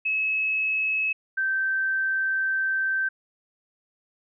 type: tone pair in turn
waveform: sine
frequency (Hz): 2580 / 1554.6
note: E7 / G6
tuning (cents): -38 / -15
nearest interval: major sixth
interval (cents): 877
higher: first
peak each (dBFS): -22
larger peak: neither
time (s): 0.05-1.13 / 1.37-3.09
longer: second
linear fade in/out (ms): 10
effects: none